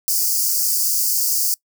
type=high-pass noise; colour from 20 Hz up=white; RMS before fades=-19 dBFS; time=0.08-1.54 s; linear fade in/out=0 ms; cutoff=4600 Hz; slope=96 dB/octave; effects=noise-tail reverb RT60 0.1 s tail -24 dB re dry